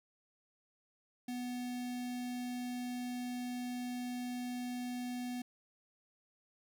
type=tone with notch filter; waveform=square; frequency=246.9 Hz; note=B3; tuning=in tune; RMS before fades=-40 dBFS; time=1.28-5.42 s; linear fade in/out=5 ms; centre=1200 Hz; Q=1.6; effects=none